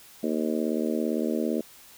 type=harmonic tone; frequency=77.7 Hz; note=D#2; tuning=2 cents flat; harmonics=3 / 4 / 5 / 6 / 7 / 8; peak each=-28 / -30 / -32 / -34 / -35 / -36 dBFS; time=0.23-1.61 s; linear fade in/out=5 ms; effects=white hiss -51 dBFS RMS until 1.97 s